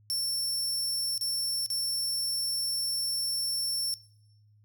sawtooth tone with dropouts, 5420 Hz, E8, 47 cents sharp, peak -25 dBFS, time 0.1-3.94 s, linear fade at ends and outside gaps 0 ms, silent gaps 1.178-1.211 / 1.662-1.702 s, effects noise-tail reverb RT60 0.9 s tail -21 dB re dry + added 105 Hz sine -58 dBFS peak until 4.64 s

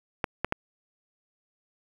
clicks, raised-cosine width 0.5 ms, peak -10 dBFS, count 3, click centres 0.242 / 0.446 / 0.524 s, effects 7-bit

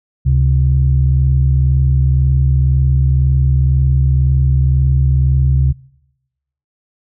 sine tone pair together, 70.4 / 132.36 Hz, C#2 / C3, +27 / +20 cents, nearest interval major seventh, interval 1093 cents, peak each -11 / -11 dBFS, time 0.25-5.73 s, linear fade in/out 20 ms, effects noise-tail reverb RT60 1.0 s tail -25 dB re dry + tanh soft clip ceiling -2 dBFS

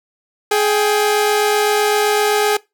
sawtooth tone pair together, 420 / 792.2 Hz, G#4 / G5, +19 / +18 cents, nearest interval major seventh, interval 1099 cents, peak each -10 / -16 dBFS, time 0.51-2.57 s, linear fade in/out 5 ms, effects noise-tail reverb RT60 0.2 s tail -21 dB re dry

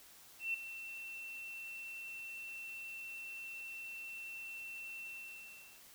sine tone with ADSR envelope, 2695 Hz, E7, 38 cents sharp, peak -32 dBFS, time 0.39-5.84 s, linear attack 150 ms, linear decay 7 ms, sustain -12 dB, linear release 780 ms, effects white hiss -59 dBFS RMS until 5.94 s

